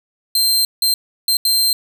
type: tone bursts at uneven times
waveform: sawtooth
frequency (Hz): 4150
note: C8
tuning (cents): -15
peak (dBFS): -10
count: 4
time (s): 0.35-0.65 / 0.82-0.94 / 1.28-1.37 / 1.45-1.73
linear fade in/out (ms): 2
effects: none